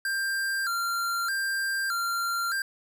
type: tone with vibrato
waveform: square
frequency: 1480 Hz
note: F#6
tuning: in tune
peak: -27 dBFS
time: 0.05-2.62 s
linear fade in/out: 2 ms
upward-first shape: square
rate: 0.81 Hz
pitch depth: 120 cents each way
effects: none